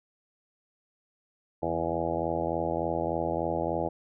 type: harmonic tone with a mistuned harmonic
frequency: 83.4 Hz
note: E2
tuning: 21 cents sharp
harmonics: 1 / 2 / 3 / 4 / 5 / 6 / 7 / 8 / 9 / 10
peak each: -40 / -38 / -40 / -34 / -39 / -34 / -34 / -35 / -37 / -36 dBFS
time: 1.62-3.89 s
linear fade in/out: 10 ms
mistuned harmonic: 2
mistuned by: -47 cents
effects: none